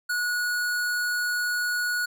square tone, 1459 Hz, F#6, 25 cents flat, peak -25 dBFS, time 0.09-2.06 s, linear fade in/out 10 ms, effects none

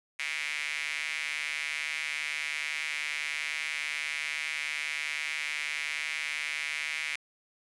square tone with high-pass filter, 75.1 Hz, D2, 39 cents sharp, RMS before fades -34 dBFS, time 0.19-7.16 s, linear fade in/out 5 ms, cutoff 2200 Hz, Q 5, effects resampled to 24000 Hz + 9-bit

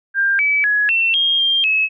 sine tone with pitch steps, 1594 / 2294 / 1680 / 2696 / 3234 / 3194 / 2580 Hz, G6 / D7 / G#6 / E7 / G#7 / G7 / E7, +28 / -41 / +19 / +38 / -47 / +32 / -38 cents, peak -13 dBFS, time 0.14-1.89 s, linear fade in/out 50 ms, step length 250 ms, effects none

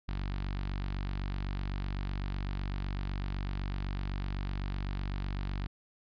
sawtooth tone with notch filter, 47.93 Hz, G1, 38 cents flat, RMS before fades -35 dBFS, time 0.08-5.67 s, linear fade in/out 10 ms, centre 490 Hz, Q 0.88, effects resampled to 11025 Hz

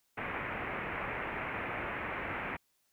white low-pass noise, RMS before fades -38 dBFS, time 0.17-2.57 s, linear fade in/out 10 ms, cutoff 2400 Hz, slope 48 dB/octave, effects white hiss -75 dBFS RMS until 2.92 s

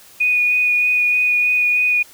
sine tone with vibrato, 2469 Hz, D#7, 14 cents flat, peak -13 dBFS, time 0.2-2.03 s, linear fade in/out 10 ms, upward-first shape sine, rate 3.2 Hz, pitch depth 11 cents each way, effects white hiss -45 dBFS RMS until 2.13 s

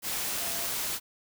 sine tone in noise, 681 Hz, F5, 44 cents flat, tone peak -43 dBFS, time 0.38-0.69 s, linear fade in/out 50 ms, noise white, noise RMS -32 dBFS, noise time 0.02-1 s, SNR -14 dB, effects none

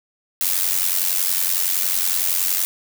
blue noise with amplitude modulation, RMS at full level -17 dBFS, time 0.41-2.65 s, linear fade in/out 0 ms, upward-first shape sine, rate 90.8 Hz, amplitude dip 75%, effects none

